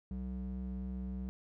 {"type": "ring-modulated tone", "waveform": "triangle", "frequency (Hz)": 126.5, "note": "B2", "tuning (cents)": 42, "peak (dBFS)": -32, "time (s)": [0.11, 1.29], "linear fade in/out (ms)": 0, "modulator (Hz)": 62.5, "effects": []}